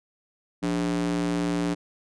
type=tone with high-pass filter; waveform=square; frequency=58.27 Hz; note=A#1; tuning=in tune; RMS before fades=-26 dBFS; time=0.62-1.75 s; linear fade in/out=20 ms; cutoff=230 Hz; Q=5.9; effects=resampled to 22050 Hz